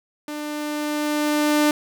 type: tone with level ramp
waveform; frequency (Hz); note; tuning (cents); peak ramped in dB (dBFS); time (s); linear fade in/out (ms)
sawtooth; 298.5; D4; +28; -25 to -11; 0.28-1.71; 2
effects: none